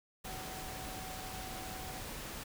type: tone in noise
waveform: sine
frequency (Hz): 752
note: F#5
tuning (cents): +28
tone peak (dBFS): -48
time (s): 0.25-2.01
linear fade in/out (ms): 10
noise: pink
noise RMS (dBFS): -44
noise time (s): 0.24-2.44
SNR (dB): -7
effects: none